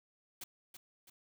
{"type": "noise with echo", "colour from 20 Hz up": "white", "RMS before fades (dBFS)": -45, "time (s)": [0.41, 0.44], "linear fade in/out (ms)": 5, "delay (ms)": 330, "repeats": 2, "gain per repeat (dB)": -7, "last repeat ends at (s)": 1.1, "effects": []}